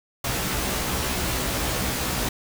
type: noise with comb filter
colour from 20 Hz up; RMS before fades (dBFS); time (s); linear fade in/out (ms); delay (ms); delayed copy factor
pink; -26; 0.24-2.29; 5; 16; +1
effects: none